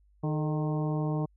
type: harmonic tone with a mistuned harmonic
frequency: 153.5 Hz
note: D#3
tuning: 23 cents flat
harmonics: 1 / 2 / 3 / 4 / 5 / 6 / 7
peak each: -28 / -34 / -38 / -40 / -42 / -44 / -45 dBFS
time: 0.23-1.26 s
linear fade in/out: 10 ms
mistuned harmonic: 3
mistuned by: -68 cents
effects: added 50 Hz sine -60 dBFS peak until 1.36 s